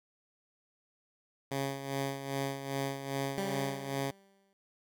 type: tone with tremolo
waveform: 10% pulse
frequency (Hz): 137.4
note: C#3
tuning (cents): -15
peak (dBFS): -23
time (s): 1.51-4.11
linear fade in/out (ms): 5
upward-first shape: sine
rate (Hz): 2.5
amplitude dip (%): 65
type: tone with exponential decay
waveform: 15% pulse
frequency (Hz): 196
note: G3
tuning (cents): 0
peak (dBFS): -25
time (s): 3.38-4.53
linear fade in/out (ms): 0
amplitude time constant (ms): 250
effects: none